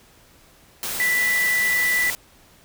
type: tone in noise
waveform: sine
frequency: 1975.5 Hz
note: B6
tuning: in tune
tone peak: -18 dBFS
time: 1-2.1 s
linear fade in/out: 0 ms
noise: white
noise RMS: -28 dBFS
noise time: 0.83-2.15 s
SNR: +7 dB
effects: pink hiss -53 dBFS RMS until 2.64 s